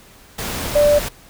sine tone in noise, 587.3 Hz, D5, in tune, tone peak -10 dBFS, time 0.75-0.99 s, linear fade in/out 10 ms, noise pink, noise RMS -25 dBFS, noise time 0.38-1.09 s, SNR +12 dB, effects pink hiss -46 dBFS RMS until 1.29 s

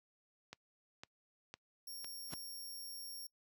click train, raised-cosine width 0.2 ms, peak -30 dBFS, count 4, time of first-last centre 0.53-2.045 s, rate 1.98 Hz
15% pulse tone, 5540 Hz, F8, 15 cents flat, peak -40 dBFS, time 1.87-3.27 s, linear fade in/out 5 ms
pink noise with exponential growth, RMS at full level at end -43 dBFS, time 2.26-2.34 s, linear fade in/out 1 ms, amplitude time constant 16 ms
effects noise-tail reverb RT60 0.1 s tail -24 dB re dry + high-pass 80 Hz 12 dB/octave

